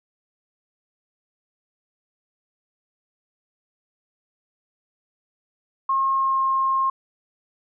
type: tone with pitch glide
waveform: sine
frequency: 1076 to 1068 Hz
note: C6 to C6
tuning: +48 to +35 cents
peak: -18 dBFS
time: 5.89-6.9 s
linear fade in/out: 5 ms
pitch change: -13 cents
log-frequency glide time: 6.13-6.4 s
effects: none